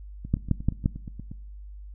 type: two click trains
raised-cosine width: 5 ms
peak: -9 / -24 dBFS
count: 4 / 10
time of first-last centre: 0.34-0.859 / 0.25-1.315 s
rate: 5.78 / 8.45 Hz
effects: noise-tail reverb RT60 0.7 s tail -22 dB re dry + added 50 Hz sine -39 dBFS peak until 1.94 s